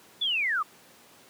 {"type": "linear sweep", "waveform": "sine", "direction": "down", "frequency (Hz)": [3520, 1126], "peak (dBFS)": -24, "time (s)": [0.21, 0.63], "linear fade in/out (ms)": 10, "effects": ["pink hiss -54 dBFS RMS until 1.29 s", "high-pass 200 Hz 12 dB/octave"]}